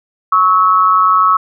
sine tone pair together, 1108.7 / 1296.9 Hz, C#6 / E6, 0 / -29 cents, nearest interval minor third, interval 271 cents, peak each -10 dBFS, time 0.32-1.37 s, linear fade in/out 5 ms, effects none

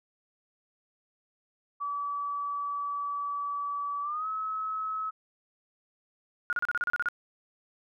sine tone with pitch glide, 1148 to 1288.6 Hz, D6 to E6, -40 to -40 cents, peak -30 dBFS, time 1.8-5.11 s, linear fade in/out 20 ms, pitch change +200 cents, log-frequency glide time 4.02-4.27 s
sine tone bursts, 1433 Hz, F6, 44 cents sharp, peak -25 dBFS, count 10, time 6.5-7.086 s, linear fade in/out 0 ms, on 28 ms, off 34 ms
effects none

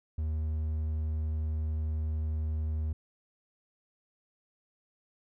triangle tone, 77.78 Hz, D#2, in tune, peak -27 dBFS, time 0.18-2.93 s, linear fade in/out 5 ms, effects none

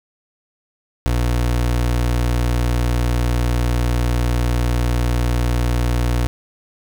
30% pulse tone, 60 Hz, B1, 49 cents flat, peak -13 dBFS, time 1.06-6.27 s, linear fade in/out 0 ms, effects 9-bit

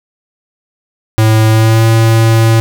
square tone with pitch glide, 110 to 112.96 Hz, A2 to A2, 0 to +46 cents, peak -6 dBFS, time 1.18-2.6 s, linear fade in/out 0 ms, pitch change +46 cents, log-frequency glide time 1.49-1.83 s, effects none

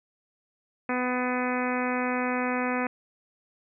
harmonic tone with a mistuned harmonic, 250 Hz, B3, 21 cents sharp, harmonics 1 / 2 / 3 / 4 / 5 / 6 / 7 / 8 / 9 / 10, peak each -29 / -32 / -34 / -35 / -36 / -37 / -37 / -38 / -39 / -39 dBFS, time 0.89-2.87 s, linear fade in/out 2 ms, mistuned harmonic 8, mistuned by +26 cents, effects none

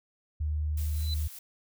sine tone with pitch glide, 75.9 to 76.56 Hz, D#2 to D#2, -42 to -27 cents, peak -27 dBFS, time 0.4-1.28 s, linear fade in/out 10 ms, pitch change +15 cents, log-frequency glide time 0.93-1.05 s
blue noise with tremolo, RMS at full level -43 dBFS, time 0.77-1.39 s, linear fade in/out 5 ms, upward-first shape triangle, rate 5.2 Hz, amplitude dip 40%
sine tone with exponential growth, 4009 Hz, B7, 25 cents sharp, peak -31 dBFS, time 0.89-1.14 s, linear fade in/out 2 ms, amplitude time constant 53 ms
effects none

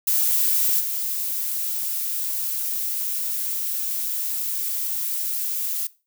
violet noise with level steps, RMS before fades -20 / -26 dBFS, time 0.07-5.87 s, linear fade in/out 5 ms, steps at 0.79 s, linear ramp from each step 20 ms, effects noise-tail reverb RT60 0.3 s tail -19 dB re dry

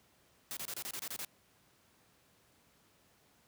white noise bursts, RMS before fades -41 dBFS, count 9, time 0.51-1.248 s, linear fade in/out 0 ms, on 58 ms, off 27 ms, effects pink hiss -68 dBFS RMS until 3.47 s + high-pass 80 Hz 12 dB/octave

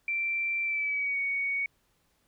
sine tone with pitch glide, 2349 to 2234 Hz, D7 to C#7, 0 to +13 cents, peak -27 dBFS, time 0.08-1.66 s, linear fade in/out 2 ms, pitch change -87 cents, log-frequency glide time 0.63-1.19 s, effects pink hiss -71 dBFS RMS until 2.27 s

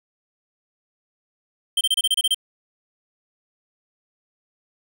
square tone bursts, 3136 Hz, G7, in tune, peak -17 dBFS, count 9, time 1.77-2.345 s, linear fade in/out 5 ms, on 39 ms, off 28 ms, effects none

